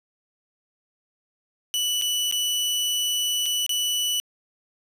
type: tone with dropouts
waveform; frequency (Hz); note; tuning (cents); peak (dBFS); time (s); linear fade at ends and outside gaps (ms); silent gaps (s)
sawtooth; 2965; F#7; +3; -19; 1.74-4.2; 0; 2.014-2.021 / 2.313-2.324 / 3.458-3.462 / 3.664-3.693
effects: resampled to 32000 Hz + 8-bit